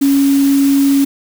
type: tone in noise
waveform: sine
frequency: 277.2 Hz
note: C#4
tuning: in tune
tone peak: -8 dBFS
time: 0.01-1.05 s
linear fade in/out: 10 ms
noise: white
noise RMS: -26 dBFS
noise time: 0.01-1.05 s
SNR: +15 dB
effects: none